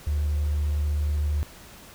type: tone with hard clipping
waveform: triangle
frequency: 74.1 Hz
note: D2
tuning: 16 cents sharp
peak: -22 dBFS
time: 0.07-1.43 s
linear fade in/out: 0 ms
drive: 3 dB
effects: pink hiss -47 dBFS RMS until 1.94 s